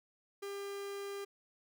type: tone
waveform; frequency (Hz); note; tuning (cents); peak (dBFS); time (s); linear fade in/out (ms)
45% pulse; 400; G4; +35; -40; 0.42-1.25; 10
effects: none